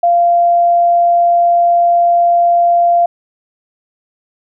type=tone; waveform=sine; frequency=692 Hz; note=F5; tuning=16 cents flat; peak=-7 dBFS; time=0.03-3.06 s; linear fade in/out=5 ms; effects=none